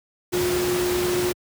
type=tone in noise; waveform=sine; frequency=358 Hz; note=F4; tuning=43 cents sharp; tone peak=-21 dBFS; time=0.32-1.33 s; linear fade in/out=20 ms; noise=pink; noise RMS=-27 dBFS; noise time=0.32-1.33 s; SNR=+3 dB; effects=high-pass 80 Hz 12 dB/octave